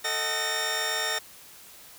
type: tone cluster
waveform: 15% pulse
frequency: 442.5 / 625 / 752 / 1827 Hz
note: A4 / D#5 / F#5 / A#6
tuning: +10 / +8 / +28 / -35 cents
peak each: -29 / -28 / -30 / -22 dBFS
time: 0.04-1.19 s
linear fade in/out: 10 ms
effects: white hiss -49 dBFS RMS until 1.98 s